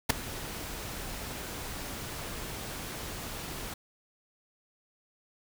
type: noise with ADSR envelope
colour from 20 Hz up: pink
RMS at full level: -20 dBFS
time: 0.09-3.74 s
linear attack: 13 ms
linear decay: 7 ms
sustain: -19 dB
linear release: 5 ms
effects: none